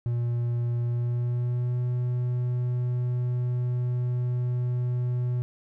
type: tone with pitch glide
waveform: triangle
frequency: 119.5 to 123.36 Hz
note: A#2 to B2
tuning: +43 to -2 cents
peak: -22 dBFS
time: 0.06-5.42 s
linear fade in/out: 0 ms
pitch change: +55 cents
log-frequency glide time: 0.84-1.79 s
effects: none

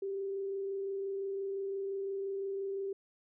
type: tone with frequency modulation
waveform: sine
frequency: 392 Hz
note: G4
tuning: in tune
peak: -34 dBFS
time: 0.02-2.93 s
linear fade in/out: 5 ms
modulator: 25.8 Hz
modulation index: 0.22
effects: none

